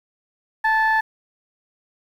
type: tone pair together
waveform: sine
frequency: 882 / 1744.7 Hz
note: A5 / A6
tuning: +4 / -15 cents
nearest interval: octave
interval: 1181 cents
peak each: -17 dBFS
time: 0.64-1.01 s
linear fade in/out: 10 ms
effects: tanh soft clip ceiling -11 dBFS + 8-bit